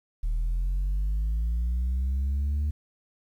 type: linear sweep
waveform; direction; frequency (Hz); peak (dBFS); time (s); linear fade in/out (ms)
sine; up; 37.66 to 75; -21; 0.23-2.71; 10
effects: tanh soft clip ceiling -23 dBFS + 10-bit